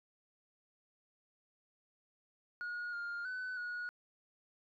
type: tone with pitch steps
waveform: sine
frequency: 1442 / 1408 / 1505 / 1453 Hz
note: F#6 / F6 / F#6 / F#6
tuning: -45 / +14 / +29 / -32 cents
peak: -36 dBFS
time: 2.61-3.89 s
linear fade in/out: 0 ms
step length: 320 ms
effects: tanh soft clip ceiling -37 dBFS